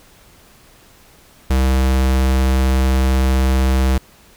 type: tone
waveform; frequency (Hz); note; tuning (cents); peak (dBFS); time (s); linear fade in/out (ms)
square; 65.41; C2; 0; -13; 1.5-3.98; 5
effects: pink hiss -48 dBFS RMS until 4.36 s